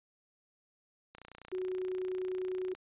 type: click train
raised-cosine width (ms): 0.3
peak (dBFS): -33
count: 49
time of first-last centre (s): 1.15-2.75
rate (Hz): 30
type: tone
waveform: sine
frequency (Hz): 370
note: F#4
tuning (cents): 0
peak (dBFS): -33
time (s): 1.52-2.74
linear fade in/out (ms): 10
effects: resampled to 8000 Hz